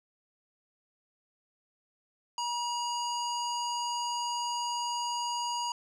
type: tone with low-pass filter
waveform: square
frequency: 957 Hz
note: A#5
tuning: 45 cents sharp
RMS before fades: -33 dBFS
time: 2.38-5.72 s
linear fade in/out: 2 ms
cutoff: 6200 Hz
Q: 3.2
effects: none